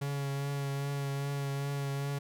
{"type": "tone with vibrato", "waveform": "45% pulse", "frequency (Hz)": 140, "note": "C#3", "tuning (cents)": 18, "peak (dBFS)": -32, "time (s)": [0.01, 2.19], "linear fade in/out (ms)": 10, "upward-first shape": "triangle", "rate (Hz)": 2.5, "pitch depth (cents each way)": 21, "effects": []}